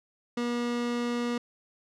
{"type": "tone", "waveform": "30% pulse", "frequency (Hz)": 240, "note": "B3", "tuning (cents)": -49, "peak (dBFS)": -25, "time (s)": [0.37, 1.38], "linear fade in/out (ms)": 5, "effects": ["low-pass 6000 Hz 12 dB/octave"]}